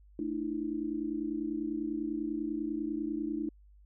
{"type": "chord", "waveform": "sine", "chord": "A suspended fourth", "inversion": "none", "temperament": "equal with one note detuned", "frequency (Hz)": [220, 299.5, 329.6], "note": ["A3", "D4", "E4"], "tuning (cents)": [0, 34, 0], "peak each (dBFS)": [-40, -34, -36], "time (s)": [0.19, 3.49], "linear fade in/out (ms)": 2, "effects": ["added 50 Hz sine -55 dBFS peak until 3.85 s"]}